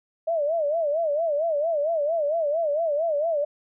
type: tone with vibrato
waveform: sine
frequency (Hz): 622.3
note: D#5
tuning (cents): 0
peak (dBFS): -21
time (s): 0.27-3.45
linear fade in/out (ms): 10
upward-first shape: sine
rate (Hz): 4.4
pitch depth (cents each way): 150
effects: none